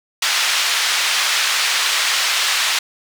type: band-pass noise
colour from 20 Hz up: white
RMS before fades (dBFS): -18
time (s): 0.22-2.79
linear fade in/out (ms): 5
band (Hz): 1200 to 4500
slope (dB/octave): 12
effects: none